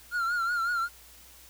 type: tone with vibrato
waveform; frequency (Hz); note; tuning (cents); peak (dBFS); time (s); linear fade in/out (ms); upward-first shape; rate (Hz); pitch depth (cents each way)
triangle; 1396.9; F6; 0; -24; 0.11-0.89; 50; triangle; 5.4; 83
effects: added 60 Hz sine -58 dBFS peak until 1.49 s + white hiss -53 dBFS RMS until 1.49 s